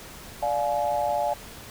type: chord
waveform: sine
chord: D diminished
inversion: none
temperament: just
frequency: 587.3 / 704.8 / 845.8 Hz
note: D5 / F5 / Ab5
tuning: 0 / +16 / +31 cents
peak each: -27 dBFS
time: 0.42-1.34 s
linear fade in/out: 10 ms
effects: pink hiss -43 dBFS RMS until 1.7 s